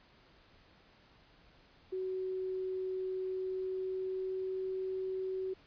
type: tone with pitch glide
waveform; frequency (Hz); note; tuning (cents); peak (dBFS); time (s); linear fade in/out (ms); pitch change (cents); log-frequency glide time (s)
sine; 374.4 to 377; F#4 to F#4; +20 to +32; -34; 1.92-5.54; 10; +12; 3.2-4.64
effects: pink hiss -63 dBFS RMS until 5.66 s + resampled to 11025 Hz